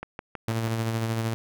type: click train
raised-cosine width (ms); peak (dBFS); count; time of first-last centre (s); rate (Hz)
0.5; -19; 5; 0.03-0.675; 6.2
type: tone with tremolo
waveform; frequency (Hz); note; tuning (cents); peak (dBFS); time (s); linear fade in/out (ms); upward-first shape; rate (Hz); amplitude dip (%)
sawtooth; 113.2; A2; +50; -20; 0.48-1.34; 0; sine; 13; 35
effects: none